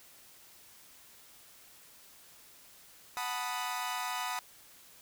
sawtooth chord, B dominant seventh, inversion second, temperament equal, 740 / 880 / 987.8 / 1244.5 Hz, F#5 / A5 / B5 / D#6, 0 / 0 / 0 / 0 cents, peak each -36 / -39 / -34 / -36 dBFS, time 3.17-4.39 s, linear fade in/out 0 ms, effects white hiss -57 dBFS RMS until 5.01 s

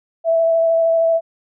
sine tone with vibrato, 659.3 Hz, E5, in tune, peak -12 dBFS, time 0.24-1.21 s, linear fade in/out 50 ms, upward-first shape square, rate 13 Hz, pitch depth 9 cents each way, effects none

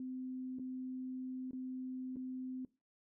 sine tone with dropouts, 257.1 Hz, C4, 30 cents flat, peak -40 dBFS, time 0-2.65 s, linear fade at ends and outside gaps 2 ms, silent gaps 0.587-0.595 / 1.51-1.531 / 2.16-2.167 s, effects noise-tail reverb RT60 0.3 s tail -20 dB re dry

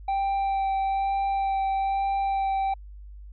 triangle tone with vibrato, 782 Hz, G5, 4 cents flat, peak -21 dBFS, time 0.08-2.74 s, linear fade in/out 5 ms, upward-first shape sine, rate 1.1 Hz, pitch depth 11 cents each way, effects added 50 Hz sine -40 dBFS peak until 3.32 s + resampled to 11025 Hz

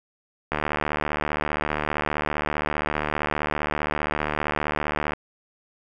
click train, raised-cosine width 0.5 ms, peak -9 dBFS, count 348, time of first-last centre 0.52-5.134 s, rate 75.2 Hz, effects none

